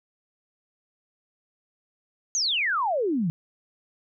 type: exponential sweep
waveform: sine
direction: down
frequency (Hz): 6645 to 153.5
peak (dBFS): -22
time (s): 2.35-3.3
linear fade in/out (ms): 0
effects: none